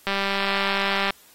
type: click train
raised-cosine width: 0.3 ms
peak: -8 dBFS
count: 205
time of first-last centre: 0.07-1.106 s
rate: 197 Hz
effects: white hiss -53 dBFS RMS until 1.34 s + AAC 48 kbps